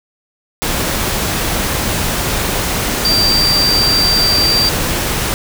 sine tone in noise, 4699 Hz, D8, in tune, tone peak -11 dBFS, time 3.05-4.69 s, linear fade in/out 0 ms, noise pink, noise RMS -17 dBFS, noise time 0.62-5.34 s, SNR +3 dB, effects none

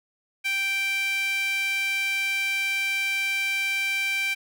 sawtooth tone with high-pass filter, 783 Hz, G5, 2 cents flat, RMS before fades -26 dBFS, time 0.44-4.35 s, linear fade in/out 20 ms, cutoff 2200 Hz, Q 6.5, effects none

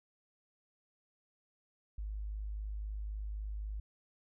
sine tone, 51.91 Hz, G#1, in tune, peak -37 dBFS, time 1.98-3.8 s, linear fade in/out 5 ms, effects none

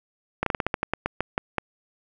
slowing click train, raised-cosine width 0.5 ms, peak -8 dBFS, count 13, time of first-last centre 0.43-1.583 s, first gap 33 ms, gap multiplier 1.18, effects none

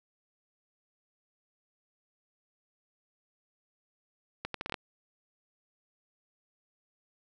accelerating click train, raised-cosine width 0.3 ms, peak -18 dBFS, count 7, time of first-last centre 4.45-4.742 s, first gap 93 ms, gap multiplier 0.73, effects none

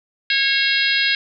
harmonic tone with a mistuned harmonic, 546 Hz, C#5, 26 cents flat, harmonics 3 / 4 / 5 / 6 / 7 / 8 / 9, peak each -21 / -22 / -23 / -24 / -24 / -25 / -26 dBFS, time 0.3-1.15 s, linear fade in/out 2 ms, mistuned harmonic 8, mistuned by -58 cents, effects none

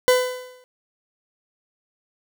40% pulse tone with exponential decay, 503 Hz, B4, 32 cents sharp, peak -10 dBFS, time 0.08-0.64 s, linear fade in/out 0 ms, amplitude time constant 120 ms, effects none

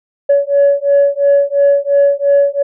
sine beating tone pair, 563 / 565.9 Hz, C#5 / C#5, +27 / +36 cents, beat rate 2.9 Hz, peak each -10 dBFS, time 0.29-2.63 s, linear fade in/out 10 ms, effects tanh soft clip ceiling -3 dBFS

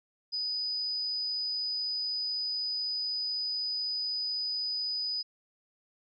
sine tone, 4978 Hz, D#8, in tune, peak -30 dBFS, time 0.32-5.23 s, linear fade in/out 20 ms, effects none

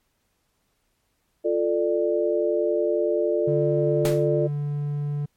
sine chord, D minor, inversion first, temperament equal with one note detuned, 349.2 / 440 / 593.1 Hz, F4 / A4 / D5, 0 / 0 / +17 cents, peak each -24 dBFS, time 1.44-4.48 s, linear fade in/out 20 ms
triangle tone, 145.7 Hz, D3, 13 cents flat, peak -22 dBFS, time 3.47-5.26 s, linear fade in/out 10 ms
pink noise with exponential decay, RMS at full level -26 dBFS, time 4.05-4.28 s, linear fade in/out 1 ms, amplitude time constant 48 ms
effects pink hiss -71 dBFS RMS until 5.36 s + MP3 64 kbps

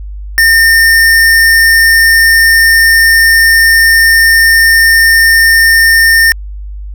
square tone, 1815 Hz, A#6, 47 cents flat, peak -4 dBFS, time 0.38-6.32 s, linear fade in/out 0 ms, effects added 50 Hz sine -20 dBFS peak until 6.94 s

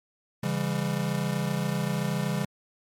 square chord, C# diminished, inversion none, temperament just, 138.59 / 166.31 / 199.57 Hz, C#3 / E3 / G3, 0 / +16 / +31 cents, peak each -31 dBFS, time 0.43-2.45 s, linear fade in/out 5 ms, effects MP3 64 kbps

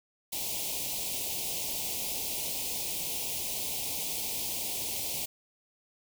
white band-stop noise, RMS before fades -34 dBFS, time 0.32-5.26 s, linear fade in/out 10 ms, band 920 to 2300 Hz, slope 48 dB/octave, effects none

